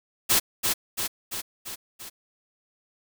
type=noise with echo; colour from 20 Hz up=white; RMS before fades=-20 dBFS; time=0.29-0.4 s; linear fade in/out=20 ms; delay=340 ms; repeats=5; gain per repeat=-4 dB; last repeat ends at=2.1 s; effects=none